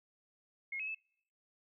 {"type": "tone with pitch steps", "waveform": "sine", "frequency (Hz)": [2155, 2561, 2618], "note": ["C#7", "D#7", "E7"], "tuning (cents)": [-49, 49, -13], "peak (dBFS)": -37, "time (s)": [0.72, 0.948], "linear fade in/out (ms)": 5, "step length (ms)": 76, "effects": ["noise-tail reverb RT60 0.6 s tail -25 dB re dry"]}